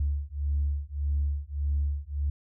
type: beating tone pair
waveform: sine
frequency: 71.1 / 72.8 Hz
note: C#2 / D2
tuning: +45 / -15 cents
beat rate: 1.7 Hz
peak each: -28 dBFS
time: 0-2.3 s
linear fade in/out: 5 ms
effects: tanh soft clip ceiling -19 dBFS